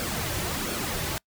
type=noise with flanger; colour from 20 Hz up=pink; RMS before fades=-30 dBFS; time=0-1.18 s; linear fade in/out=0 ms; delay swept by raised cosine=1 to 4.3 ms; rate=1.4 Hz; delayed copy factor=-0.55; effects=noise-tail reverb RT60 0.1 s tail -26 dB re dry